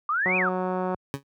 sine exponential two-way sweep, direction up then down, 1150 to 2585 to 1165 Hz, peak -22 dBFS, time 0.09-0.49 s, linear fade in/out 2 ms, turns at 0.37 s
click train, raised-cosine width 1 ms, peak -15 dBFS, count 127, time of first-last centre 0.26-0.945 s, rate 184 Hz
20% pulse tone with exponential decay, 138.59 Hz, C#3, in tune, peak -18 dBFS, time 1.14-1.23 s, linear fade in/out 0 ms, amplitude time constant 18 ms
effects high-pass 80 Hz 12 dB/octave

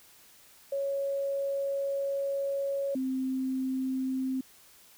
sine tone pair in turn, 554.4 / 261.6 Hz, C#5 / C4, 0 / 0 cents, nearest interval octave + minor second, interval 1300 cents, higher first, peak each -28 dBFS, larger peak neither, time 0.72-2.95 / 2.95-4.41 s, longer first, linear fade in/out 5 ms, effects white hiss -57 dBFS RMS until 4.97 s

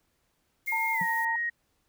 violet noise, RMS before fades -44 dBFS, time 0.66-1.25 s, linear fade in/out 2 ms
sine tone with pitch glide, 2134 to 1879.3 Hz, C7 to A#6, +34 to +14 cents, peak -27 dBFS, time 0.67-1.5 s, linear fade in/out 10 ms, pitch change -220 cents, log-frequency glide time 0.93-1.04 s
sine tone with tremolo, 906 Hz, A#5, 50 cents flat, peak -28 dBFS, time 0.72-1.36 s, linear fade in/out 5 ms, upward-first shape triangle, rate 11 Hz, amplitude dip 25%
triangle tone with exponential decay, 176.6 Hz, F3, 20 cents sharp, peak -28 dBFS, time 1.01-1.08 s, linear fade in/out 5 ms, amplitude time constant 15 ms
effects pink hiss -73 dBFS RMS until 1.88 s

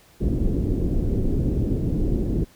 pink low-pass noise, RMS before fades -22 dBFS, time 0.2-2.45 s, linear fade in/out 20 ms, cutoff 380 Hz, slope 24 dB/octave, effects pink hiss -54 dBFS RMS until 2.55 s

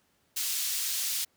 pink high-pass noise, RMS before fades -31 dBFS, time 0.36-1.25 s, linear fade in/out 10 ms, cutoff 4200 Hz, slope 12 dB/octave, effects pink hiss -70 dBFS RMS until 1.36 s + high-pass 80 Hz 12 dB/octave

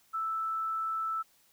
sine tone, 1318.5 Hz, E6, in tune, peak -30 dBFS, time 0.13-1.23 s, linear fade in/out 20 ms, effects white hiss -66 dBFS RMS until 1.52 s

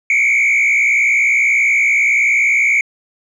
sine tone with frequency modulation, 2255 Hz, C#7, 29 cents sharp, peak -8 dBFS, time 0.1-2.81 s, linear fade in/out 2 ms, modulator 60.8 Hz, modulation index 1.7, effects tanh soft clip ceiling -9 dBFS

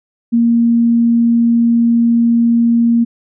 sine tone, 233.6 Hz, A#3, 4 cents sharp, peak -8 dBFS, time 0.32-3.05 s, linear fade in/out 20 ms, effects none

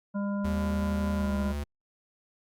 harmonic tone, 201.3 Hz, G3, 46 cents sharp, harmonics 1 / 3 / 5 / 7, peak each -28 / -38 / -42 / -45 dBFS, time 0.14-1.53 s, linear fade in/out 20 ms
square tone with pitch glide, 77.78 to 72.57 Hz, D#2 to D2, 0 to -20 cents, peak -31 dBFS, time 0.44-1.64 s, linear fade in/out 10 ms, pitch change -120 cents, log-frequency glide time 1.14-1.35 s
effects Opus 48 kbps

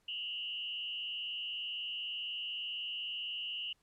sine tone with frequency modulation, 2900 Hz, F#7, 35 cents flat, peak -37 dBFS, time 0.08-3.73 s, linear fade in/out 5 ms, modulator 142 Hz, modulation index 0.93, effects pink hiss -75 dBFS RMS until 3.82 s + low-pass 11000 Hz 12 dB/octave

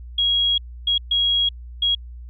sine tone bursts at uneven times, 3300 Hz, G#7, 12 cents flat, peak -16 dBFS, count 4, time 0.18-0.58 / 0.87-0.98 / 1.11-1.49 / 1.82-1.95 s, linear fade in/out 5 ms, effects added 60 Hz sine -34 dBFS peak until 2.29 s

